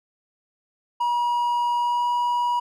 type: tone with pitch glide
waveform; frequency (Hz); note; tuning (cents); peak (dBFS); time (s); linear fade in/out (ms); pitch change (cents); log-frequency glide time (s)
triangle; 960 to 966.7; B5 to B5; -49 to -37; -18; 1-2.6; 10; +12; 1.78-2.07
effects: none